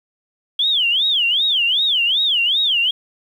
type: tone with vibrato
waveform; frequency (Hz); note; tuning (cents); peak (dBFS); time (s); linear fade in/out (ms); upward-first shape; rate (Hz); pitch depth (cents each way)
sine; 3230; G#7; -49; -14; 0.59-2.91; 5; sine; 2.6; 280
effects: 8-bit